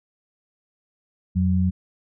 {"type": "tone pair together", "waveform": "sine", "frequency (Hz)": [87.31, 185], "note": ["F2", "F#3"], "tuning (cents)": [0, 0], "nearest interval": "octave + minor second", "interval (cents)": 1300, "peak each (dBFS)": -20, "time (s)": [1.35, 1.71], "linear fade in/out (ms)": 20, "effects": []}